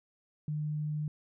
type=tone; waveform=sine; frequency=151.1 Hz; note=D3; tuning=50 cents sharp; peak=-31 dBFS; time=0.48-1.08 s; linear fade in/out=2 ms; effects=none